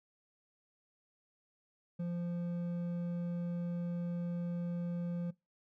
triangle tone with hard clipping, 173.4 Hz, F3, 12 cents flat, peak -36 dBFS, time 1.99-5.31 s, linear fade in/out 10 ms, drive 9 dB, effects noise-tail reverb RT60 0.2 s tail -21 dB re dry

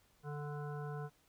harmonic tone with a mistuned harmonic, 146.83 Hz, D3, in tune, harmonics 1 / 3 / 5 / 7 / 9 / 10, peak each -41 / -47 / -51 / -53 / -56 / -55 dBFS, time 0.23-1.1 s, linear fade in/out 50 ms, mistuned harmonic 10, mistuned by +15 cents, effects pink hiss -71 dBFS RMS until 1.28 s

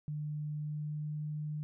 sine tone with pitch glide, 150 to 151.13 Hz, D3 to D3, +37 to +50 cents, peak -35 dBFS, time 0.08-1.63 s, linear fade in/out 0 ms, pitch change +13 cents, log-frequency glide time 0.58-1.23 s, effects none

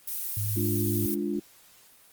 violet noise, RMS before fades -32 dBFS, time 0.07-1.15 s, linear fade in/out 10 ms
sine tone, 105.1 Hz, G#2, 21 cents sharp, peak -28 dBFS, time 0.37-1.06 s, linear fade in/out 0 ms
sine chord, D diminished, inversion second, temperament equal, 207.7 / 293.7 / 349.2 Hz, Ab3 / D4 / F4, 0 / 0 / 0 cents, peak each -31 dBFS, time 0.56-1.4 s, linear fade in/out 10 ms
effects white hiss -56 dBFS RMS until 2.12 s + Opus 24 kbps

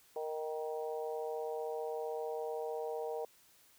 harmonic tone with a mistuned harmonic, 155.56 Hz, D#3, in tune, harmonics 3 / 4 / 5 / 6, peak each -38 / -43 / -44 / -50 dBFS, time 0.16-3.25 s, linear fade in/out 2 ms, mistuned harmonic 6, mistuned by +27 cents, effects white hiss -65 dBFS RMS until 3.78 s

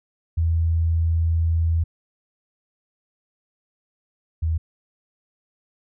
sine tone pair in turn, 82.41 / 80.76 Hz, E2 / E2, 0 / -35 cents, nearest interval unison, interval 35 cents, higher first, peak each -17 / -19 dBFS, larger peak first, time 0.37-1.84 / 4.42-4.58 s, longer first, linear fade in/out 10 ms, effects none

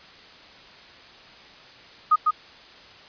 sine tone with echo, 1244.5 Hz, D#6, in tune, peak -13 dBFS, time 2.11-2.16 s, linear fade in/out 10 ms, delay 150 ms, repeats 1, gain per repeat -3 dB, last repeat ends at 2.31 s, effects white hiss -47 dBFS RMS until 3.08 s + resampled to 11025 Hz

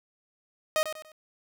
sawtooth tone with echo, 623 Hz, D#5, 2 cents sharp, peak -19 dBFS, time 0.76-0.83 s, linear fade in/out 0 ms, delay 96 ms, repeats 3, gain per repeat -9 dB, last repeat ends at 1.118 s, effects none

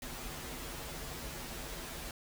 pink noise with comb filter, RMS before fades -43 dBFS, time 0.02-2.11 s, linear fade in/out 2 ms, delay 10 ms, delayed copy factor -0.9, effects none

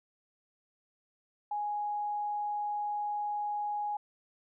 sine tone, 830.6 Hz, G#5, in tune, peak -31 dBFS, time 1.51-3.97 s, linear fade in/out 5 ms, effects none

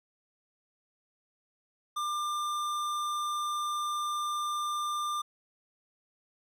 sine tone with tanh clipping, 1195 Hz, D6, 30 cents sharp, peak -32 dBFS, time 1.96-5.22 s, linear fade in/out 10 ms, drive 18 dB, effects none

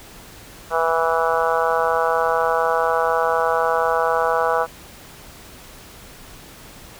harmonic tone, 164.1 Hz, E3, 8 cents flat, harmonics 3 / 4 / 5 / 6 / 7 / 8 / 9, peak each -22 / -23 / -24 / -25 / -25 / -26 / -27 dBFS, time 0.7-4.67 s, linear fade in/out 50 ms, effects pink hiss -42 dBFS RMS until 6.99 s

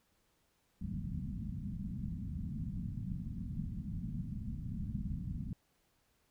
white low-pass noise, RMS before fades -40 dBFS, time 0.81-5.53 s, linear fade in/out 2 ms, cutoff 220 Hz, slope 48 dB/octave, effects pink hiss -75 dBFS RMS until 6.3 s

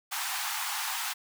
pink high-pass noise, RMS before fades -33 dBFS, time 0.11-1.14 s, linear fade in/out 20 ms, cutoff 750 Hz, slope 96 dB/octave, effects none

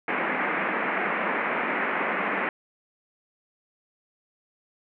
white band-pass noise, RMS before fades -27 dBFS, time 0.08-2.49 s, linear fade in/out 2 ms, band 180 to 2300 Hz, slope 48 dB/octave, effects none

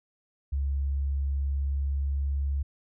sine tone with pitch glide, 69.3 to 69.74 Hz, C#2 to C#2, 0 to +11 cents, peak -25 dBFS, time 0.52-2.63 s, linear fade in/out 10 ms, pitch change +11 cents, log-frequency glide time 1.47-2.46 s, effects none

